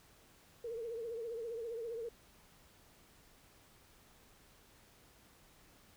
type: tone with vibrato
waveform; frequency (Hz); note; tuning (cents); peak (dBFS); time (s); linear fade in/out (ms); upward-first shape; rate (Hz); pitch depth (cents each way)
sine; 461.3; A#4; -18; -39; 0.64-2.09; 5; triangle; 15; 88
effects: pink hiss -64 dBFS RMS until 5.96 s